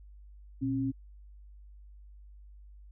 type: tone pair together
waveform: sine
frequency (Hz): 120.27 / 270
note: B2 / C#4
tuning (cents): -45 / -45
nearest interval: octave + major second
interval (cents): 1400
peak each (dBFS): -34 / -29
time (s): 0.61-0.92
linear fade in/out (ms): 20
effects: added 50 Hz sine -49 dBFS peak until 2.91 s